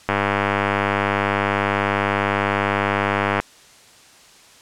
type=click train; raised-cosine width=0.5 ms; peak=-3 dBFS; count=332; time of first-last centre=0.09-3.4 s; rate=100 Hz; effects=white hiss -48 dBFS RMS until 4.61 s + low-pass 8000 Hz 12 dB/octave